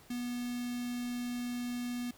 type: tone with notch filter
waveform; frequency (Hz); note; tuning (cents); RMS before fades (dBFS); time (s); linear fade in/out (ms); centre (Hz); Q
square; 243.7; B3; -23; -37; 0.1-2.11; 5; 900; 0.7
effects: pink hiss -59 dBFS RMS until 2.17 s